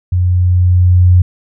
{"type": "tone with level ramp", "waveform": "sine", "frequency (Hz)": 90, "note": "F#2", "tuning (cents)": -47, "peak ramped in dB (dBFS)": [-9, -3], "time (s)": [0.12, 1.22], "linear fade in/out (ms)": 5, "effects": []}